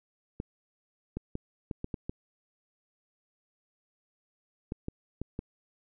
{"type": "clicks", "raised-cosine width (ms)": 3, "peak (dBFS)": -21, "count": 11, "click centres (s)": [0.401, 1.17, 1.354, 1.712, 1.844, 1.942, 2.095, 4.721, 4.884, 5.216, 5.391], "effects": []}